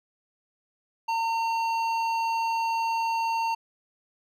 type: tone with hard clipping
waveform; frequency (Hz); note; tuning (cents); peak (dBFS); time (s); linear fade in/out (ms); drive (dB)
triangle; 911; A#5; -40; -26; 1.08-3.55; 10; 14
effects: none